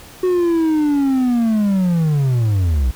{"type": "linear sweep", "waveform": "triangle", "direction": "down", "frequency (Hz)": [370, 58.27], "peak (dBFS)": -11, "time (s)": [0.23, 2.91], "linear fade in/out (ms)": 5, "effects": ["pink hiss -40 dBFS RMS until 2.95 s"]}